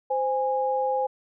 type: tone pair together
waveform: sine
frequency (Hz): 519 / 823.9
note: C5 / G#5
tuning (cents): -14 / -14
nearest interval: minor sixth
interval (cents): 800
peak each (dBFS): -25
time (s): 0.1-1.07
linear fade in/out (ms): 10
effects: none